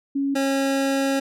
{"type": "tone pair in turn", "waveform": ["sine", "25% pulse"], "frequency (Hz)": [277.2, 272.6], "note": ["C#4", "C#4"], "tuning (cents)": [0, -29], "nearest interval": "unison", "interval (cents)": 29, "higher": "first", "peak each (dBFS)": [-20, -16], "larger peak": "second", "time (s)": [[0.15, 0.35], [0.35, 1.2]], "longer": "second", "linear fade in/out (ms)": 10, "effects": ["low-pass 12000 Hz 12 dB/octave"]}